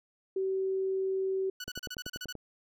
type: tone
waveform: sine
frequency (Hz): 382.3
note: G4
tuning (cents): -43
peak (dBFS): -28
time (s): 0.36-1.5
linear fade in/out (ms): 5
type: tone bursts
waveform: 15% pulse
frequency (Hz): 1480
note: F#6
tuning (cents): 0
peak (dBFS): -31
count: 10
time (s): 1.6-2.326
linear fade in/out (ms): 5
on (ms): 42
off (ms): 34
type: click train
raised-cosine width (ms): 2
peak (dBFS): -28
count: 8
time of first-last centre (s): 1.68-2.353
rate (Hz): 10.4
effects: none